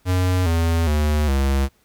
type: tone with pitch steps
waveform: square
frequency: 91.5 / 82.94 / 75.18 / 68.15 Hz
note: F#2 / E2 / D2 / C#2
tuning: -19 / +11 / +41 / -29 cents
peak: -17 dBFS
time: 0.05-1.69 s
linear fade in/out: 50 ms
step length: 410 ms
effects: pink hiss -61 dBFS RMS until 1.84 s